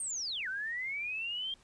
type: linear two-way sweep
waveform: sine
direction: down then up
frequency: 8870 to 1480 to 3214 Hz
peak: -34 dBFS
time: 0-1.54 s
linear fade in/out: 2 ms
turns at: 0.48 s
effects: pink hiss -64 dBFS RMS until 1.63 s + resampled to 22050 Hz